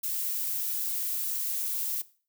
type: noise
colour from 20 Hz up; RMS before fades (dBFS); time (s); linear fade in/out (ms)
violet; -31; 0.03-2.02; 10
effects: noise-tail reverb RT60 0.4 s tail -18 dB re dry